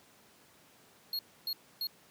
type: tone bursts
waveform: square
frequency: 4300 Hz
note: C8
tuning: 47 cents sharp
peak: -33 dBFS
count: 3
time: 1.13-1.87 s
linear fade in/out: 2 ms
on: 60 ms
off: 280 ms
effects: pink hiss -61 dBFS RMS until 2.1 s + high-pass 150 Hz 12 dB/octave